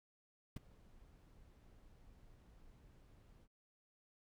brown noise with ADSR envelope, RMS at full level -39 dBFS, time 0.56-3.48 s, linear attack 6 ms, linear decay 13 ms, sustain -24 dB, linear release 49 ms, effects none

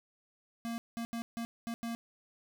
square tone bursts at uneven times, 231.8 Hz, A#3, 10 cents flat, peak -36 dBFS, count 6, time 0.65-0.78 / 0.97-1.05 / 1.13-1.22 / 1.37-1.45 / 1.67-1.74 / 1.83-1.95 s, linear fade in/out 0 ms, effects none

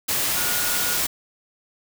sine tone in noise, 1440 Hz, F#6, 47 cents flat, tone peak -31 dBFS, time 0.36-0.99 s, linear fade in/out 10 ms, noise white, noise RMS -23 dBFS, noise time 0.08-1.07 s, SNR -11 dB, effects none

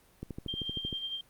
click train, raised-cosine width 3 ms, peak -25 dBFS, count 10, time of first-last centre 0.23-0.928 s, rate 12.9 Hz
sine tone with tremolo, 3175 Hz, G7, 21 cents sharp, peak -32 dBFS, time 0.48-1.21 s, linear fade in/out 5 ms, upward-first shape sine, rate 11 Hz, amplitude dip 55%
effects pink hiss -63 dBFS RMS until 1.29 s + Opus 32 kbps

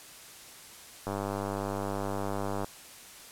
click train, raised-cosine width 1 ms, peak -19 dBFS, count 158, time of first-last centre 1.07-2.645 s, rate 99.7 Hz, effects white hiss -49 dBFS RMS until 3.31 s + low-pass 12000 Hz 12 dB/octave

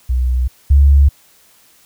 sine tone pair in turn, 62.6 / 70.14 Hz, B1 / C#2, +24 / +21 cents, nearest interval major second, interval 197 cents, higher second, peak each -12 / -5 dBFS, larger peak second, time 0.09-0.48 / 0.7-1.09 s, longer neither, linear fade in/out 10 ms, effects white hiss -50 dBFS RMS until 1.85 s

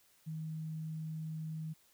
sine tone, 158 Hz, D#3, 27 cents sharp, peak -38 dBFS, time 0.26-1.74 s, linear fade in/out 20 ms, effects white hiss -68 dBFS RMS until 1.93 s

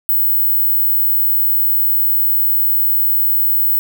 sine tone, 15990 Hz, B9, 20 cents sharp, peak -11 dBFS, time 0.09-3.79 s, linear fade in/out 0 ms, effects none

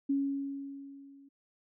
sine tone with level ramp, 277.2 Hz, C#4, in tune, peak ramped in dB -25 to -54 dBFS, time 0.09-1.29 s, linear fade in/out 10 ms, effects none

